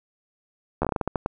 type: slowing click train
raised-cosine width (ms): 1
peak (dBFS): -10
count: 11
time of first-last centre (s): 0.82-1.261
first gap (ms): 12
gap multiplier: 1.27
effects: none